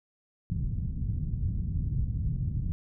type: low-pass noise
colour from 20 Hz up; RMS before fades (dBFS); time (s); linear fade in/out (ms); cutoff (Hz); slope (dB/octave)
white; -30; 0.5-2.72; 0; 140; 24
effects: none